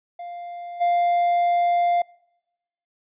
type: tone with level steps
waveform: triangle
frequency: 698.5 Hz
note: F5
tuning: in tune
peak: -30 / -15 dBFS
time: 0.19-2.02 s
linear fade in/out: 5 ms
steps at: 0.8 s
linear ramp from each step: 20 ms
effects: noise-tail reverb RT60 0.9 s tail -26 dB re dry + resampled to 8000 Hz